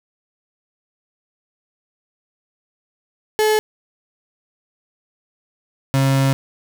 35% pulse tone pair in turn, 430 / 135.44 Hz, A4 / C#3, -40 / -40 cents, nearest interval octave + minor sixth, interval 2000 cents, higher first, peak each -12 dBFS, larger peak neither, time 3.39-3.59 / 5.94-6.33 s, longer second, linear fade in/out 0 ms, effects none

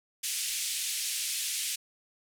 white band-pass noise, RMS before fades -33 dBFS, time 0.23-1.76 s, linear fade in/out 10 ms, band 2300 to 11000 Hz, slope 24 dB/octave, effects none

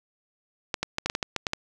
clicks, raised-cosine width 0.2 ms, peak -9 dBFS, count 10, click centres 0.742 / 0.83 / 0.984 / 1.06 / 1.099 / 1.151 / 1.228 / 1.363 / 1.468 / 1.534 s, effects none

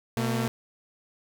sawtooth tone pair together, 122.89 / 226.3 Hz, B2 / A3, -8 / +49 cents, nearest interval major seventh, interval 1057 cents, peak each -24 dBFS, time 0.17-0.48 s, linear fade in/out 0 ms, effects none

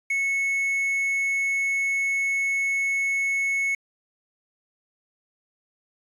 triangle tone with quantisation, 2200 Hz, C#7, 14 cents flat, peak -20 dBFS, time 0.1-3.75 s, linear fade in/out 5 ms, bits 8, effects resampled to 32000 Hz

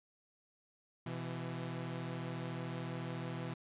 sawtooth tone pair together, 126.4 / 166.5 Hz, B2 / E3, +41 / +18 cents, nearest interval perfect fourth, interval 477 cents, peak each -38 / -38 dBFS, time 1.06-3.54 s, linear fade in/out 5 ms, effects resampled to 8000 Hz

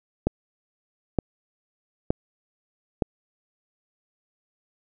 click train, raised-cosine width 2 ms, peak -7 dBFS, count 4, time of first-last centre 0.27-3.022 s, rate 1.09 Hz, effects none

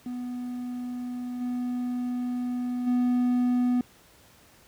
triangle tone with level steps, 246.9 Hz, B3, in tune, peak -29 / -25 / -19 dBFS, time 0.06-3.81 s, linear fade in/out 2 ms, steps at 1.4 / 2.86 s, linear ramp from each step 20 ms, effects pink hiss -56 dBFS RMS until 4.67 s + high-pass 60 Hz 12 dB/octave

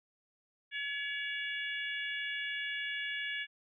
harmonic tone, 567 Hz, C#5, 39 cents sharp, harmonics 3 / 4 / 5 / 6, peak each -38 / -40 / -42 / -44 dBFS, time 0.71-3.47 s, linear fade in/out 50 ms, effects none

